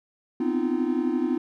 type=tone cluster; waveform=triangle; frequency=250.2 / 262.1 / 309.5 / 343.5 Hz; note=B3 / C4 / D#4 / F4; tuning=+23 / +3 / -9 / -29 cents; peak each=-26 dBFS; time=0.4-1.38 s; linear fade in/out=5 ms; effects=none